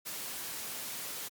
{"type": "high-pass noise", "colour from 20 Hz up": "white", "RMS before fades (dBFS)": -40, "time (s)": [0.05, 1.29], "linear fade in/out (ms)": 20, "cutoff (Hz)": 110, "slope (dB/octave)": 12, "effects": ["Opus 48 kbps"]}